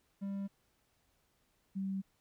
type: tone pair in turn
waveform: triangle / sine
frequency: 197.6 / 192.98 Hz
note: G3 / G3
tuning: +14 / -27 cents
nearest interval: unison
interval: 41 cents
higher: first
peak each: -34 / -34 dBFS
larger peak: neither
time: 0.21-0.48 / 1.75-2.02 s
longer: neither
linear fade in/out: 20 ms
effects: pink hiss -75 dBFS RMS until 2.2 s